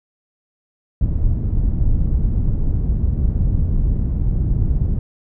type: low-pass noise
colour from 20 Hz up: pink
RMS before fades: -17 dBFS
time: 1.01-4.99 s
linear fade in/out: 2 ms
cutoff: 130 Hz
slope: 12 dB/octave
effects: none